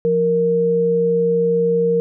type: tone pair together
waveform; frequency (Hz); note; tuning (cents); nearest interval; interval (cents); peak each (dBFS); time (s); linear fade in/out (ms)
sine; 174.61 / 466.2; F3 / A#4; 0 / 0; octave + perfect fourth; 1700; -22 / -14; 0.05-2; 0
effects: none